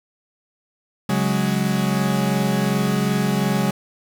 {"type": "chord", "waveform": "40% pulse", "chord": "C# suspended fourth", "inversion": "none", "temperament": "equal", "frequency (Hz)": [138.59, 185, 207.7], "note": ["C#3", "F#3", "G#3"], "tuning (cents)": [0, 0, 0], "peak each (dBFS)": [-23, -21, -21], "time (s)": [1.09, 3.71], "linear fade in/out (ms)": 5, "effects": ["7-bit"]}